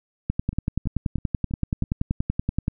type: two click trains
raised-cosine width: 5 ms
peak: -10 / -23 dBFS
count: 26 / 5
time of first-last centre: 0.3-2.681 / 0.53-1.837 s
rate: 10.5 / 3.06 Hz
effects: none